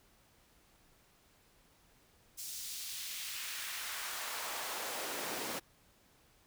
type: noise with high-pass filter sweep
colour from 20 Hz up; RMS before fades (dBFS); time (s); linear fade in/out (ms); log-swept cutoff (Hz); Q
pink; -41; 2.37-5.6; 20; 6100 to 260; 1
effects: pink hiss -67 dBFS RMS until 6.46 s